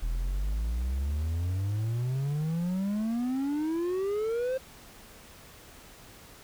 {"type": "exponential sweep", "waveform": "triangle", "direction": "up", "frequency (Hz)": [38.89, 531], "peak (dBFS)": -25, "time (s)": [0.02, 4.58], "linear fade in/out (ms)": 10, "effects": ["pink hiss -51 dBFS RMS until 6.43 s"]}